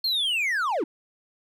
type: linear sweep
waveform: triangle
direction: down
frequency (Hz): 4328 to 261.6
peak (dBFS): -21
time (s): 0.04-0.84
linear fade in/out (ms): 5
effects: none